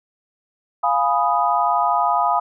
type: chord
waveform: sine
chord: F half-diminished seventh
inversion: none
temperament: equal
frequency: 698.5 / 830.6 / 987.8 / 1244.5 Hz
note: F5 / Ab5 / Cb6 / Eb6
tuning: 0 / 0 / 0 / 0 cents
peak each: -21 dBFS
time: 0.83-2.4 s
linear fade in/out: 10 ms
effects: none